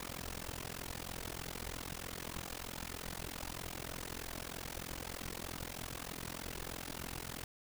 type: noise with amplitude modulation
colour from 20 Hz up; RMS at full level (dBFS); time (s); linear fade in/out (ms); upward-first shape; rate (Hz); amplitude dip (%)
pink; -40; 0-7.44; 2; sine; 43.2; 100
effects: none